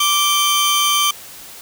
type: tone pair together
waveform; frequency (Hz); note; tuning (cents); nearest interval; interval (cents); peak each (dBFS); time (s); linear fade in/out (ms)
sawtooth; 1169 / 3121; D6 / G7; -8 / -8; octave + perfect fourth; 1700; -13; 0-1.11; 5
effects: white hiss -37 dBFS RMS until 1.61 s